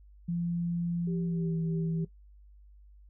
sine tone with pitch glide, 171.7 to 164.23 Hz, F3 to E3, -29 to -6 cents, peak -28 dBFS, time 0.28-2.05 s, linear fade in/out 10 ms, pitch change -77 cents, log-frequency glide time 1.25-1.55 s
sine tone with tremolo, 392 Hz, G4, in tune, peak -37 dBFS, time 1.07-2.05 s, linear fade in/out 5 ms, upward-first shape triangle, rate 3.2 Hz, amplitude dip 65%
effects noise-tail reverb RT60 0.1 s tail -17 dB re dry + added 50 Hz sine -52 dBFS peak until 3.09 s

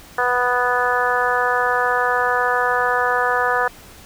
harmonic tone, 246.9 Hz, B3, in tune, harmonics 2 / 3 / 4 / 5 / 6 / 7, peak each -23 / -23 / -23 / -23 / -23 / -23 dBFS, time 0.18-3.68 s, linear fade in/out 5 ms, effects pink hiss -43 dBFS RMS until 4.05 s

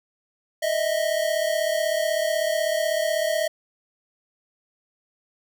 square tone pair together, 617 / 653.1 Hz, D#5 / E5, -15 / -16 cents, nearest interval minor second, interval 99 cents, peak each -25 dBFS, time 0.62-3.48 s, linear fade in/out 10 ms, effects none

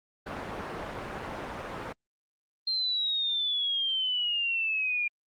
white low-pass noise, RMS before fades -37 dBFS, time 0.26-1.93 s, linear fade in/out 10 ms, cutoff 1200 Hz, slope 12 dB/octave
sine exponential sweep, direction down, 4186 to 2400 Hz, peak -26 dBFS, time 2.67-5.08 s, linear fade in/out 5 ms
effects Opus 24 kbps

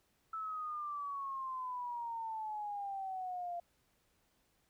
sine exponential sweep, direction down, 1318.5 to 689 Hz, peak -38 dBFS, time 0.33-3.6 s, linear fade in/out 5 ms, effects pink hiss -75 dBFS RMS until 4.69 s

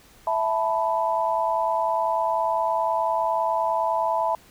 sine chord, E suspended fourth, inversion none, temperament just, 659.3 / 879 / 988.9 Hz, E5 / A5 / B5, 0 / -2 / +2 cents, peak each -25 dBFS, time 0.27-4.35 s, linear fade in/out 2 ms, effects pink hiss -53 dBFS RMS until 4.5 s

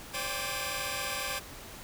10% pulse tone cluster, 524 / 576 / 794 / 1174 / 2543 Hz, C5 / D5 / G5 / D6 / D#7, +2 / -34 / +22 / -1 / +37 cents, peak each -31 dBFS, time 0.13-1.4 s, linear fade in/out 20 ms, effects pink hiss -46 dBFS RMS until 1.83 s

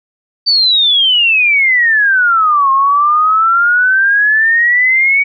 sine exponential two-way sweep, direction down then up, 4621 to 1068 to 2262 Hz, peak -7 dBFS, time 0.46-5.24 s, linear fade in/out 20 ms, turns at 2.71 s, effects none

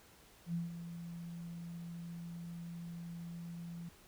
sine tone with ADSR envelope, 170 Hz, F3, 46 cents flat, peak -33 dBFS, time 0.46-3.89 s, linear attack 80 ms, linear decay 160 ms, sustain -10 dB, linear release 4 ms, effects pink hiss -62 dBFS RMS until 4.07 s

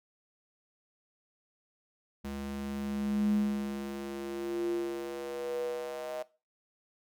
square tone with high-pass filter sweep, 69.3 Hz, C#2, in tune, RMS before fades -34 dBFS, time 2.24-6.23 s, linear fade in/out 10 ms, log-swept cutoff 140 to 610 Hz, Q 9.5, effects noise-tail reverb RT60 0.3 s tail -18 dB re dry

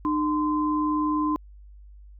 sine tone pair together, 303.3 / 1032 Hz, D#4 / C6, -44 / -24 cents, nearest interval octave + major sixth, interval 2120 cents, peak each -23 / -26 dBFS, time 0.05-1.36 s, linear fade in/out 0 ms, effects added 50 Hz sine -44 dBFS peak until 2.19 s

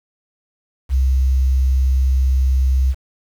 sine tone, 65.41 Hz, C2, in tune, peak -12 dBFS, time 0.89-2.95 s, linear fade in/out 50 ms, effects 7-bit

